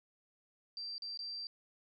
sine tone with dropouts, 4699 Hz, D8, in tune, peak -40 dBFS, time 0.77-1.47 s, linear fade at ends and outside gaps 1 ms, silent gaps 0.981-1.021 / 1.174-1.191 s, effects none

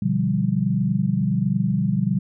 sine chord, G dominant seventh, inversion first, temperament equal, 123.47 / 146.83 / 174.61 / 196 Hz, B2 / D3 / F3 / G3, 0 / 0 / 0 / 0 cents, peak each -25 / -25 / -24 / -22 dBFS, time 0.02-2.19 s, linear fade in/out 5 ms, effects none

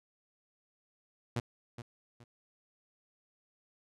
sawtooth tone with echo, 119 Hz, A#2, 36 cents sharp, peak -27 dBFS, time 1.36-1.4 s, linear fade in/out 5 ms, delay 420 ms, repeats 2, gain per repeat -11 dB, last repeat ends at 2.24 s, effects low-pass 9000 Hz 12 dB/octave

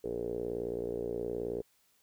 5% pulse tone with low-pass filter, 58.9 Hz, A#1, 19 cents sharp, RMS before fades -36 dBFS, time 0.04-1.62 s, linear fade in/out 5 ms, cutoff 440 Hz, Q 7.2, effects white hiss -70 dBFS RMS until 2.02 s

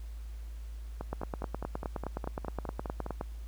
two click trains, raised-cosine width 1 ms, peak -23 / -20 dBFS, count 11 / 21, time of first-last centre 1.01-3.063 / 1.13-3.211 s, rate 4.87 / 9.61 Hz, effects added 55 Hz sine -39 dBFS peak until 3.47 s + pink hiss -61 dBFS RMS until 3.47 s

